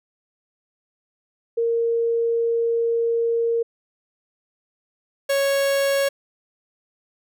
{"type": "tone pair in turn", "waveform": ["sine", "45% pulse"], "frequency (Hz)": [463.5, 553.4], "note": ["A#4", "C#5"], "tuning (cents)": [-10, -3], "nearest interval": "minor third", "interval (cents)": 307, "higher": "second", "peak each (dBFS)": -18, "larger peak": "neither", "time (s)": [[1.57, 3.63], [5.29, 6.09]], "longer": "first", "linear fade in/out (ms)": 10, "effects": []}